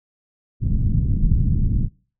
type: low-pass noise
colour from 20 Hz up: pink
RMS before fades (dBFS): -18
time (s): 0.6-1.89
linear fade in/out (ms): 50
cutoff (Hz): 190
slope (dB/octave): 24
effects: noise-tail reverb RT60 0.4 s tail -23 dB re dry